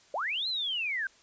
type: linear two-way sweep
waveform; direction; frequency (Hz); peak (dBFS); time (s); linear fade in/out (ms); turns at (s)
sine; up then down; 504 to 4186 to 1515; -29; 0.14-1.07; 2; 0.48
effects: white hiss -60 dBFS RMS until 1.22 s + resampled to 16000 Hz